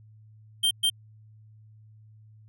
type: tone bursts at uneven times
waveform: square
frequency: 3158 Hz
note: G7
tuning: 12 cents sharp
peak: -21 dBFS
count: 2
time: 0.63-0.71 / 0.83-0.9 s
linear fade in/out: 10 ms
effects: added 108 Hz sine -50 dBFS peak until 2.48 s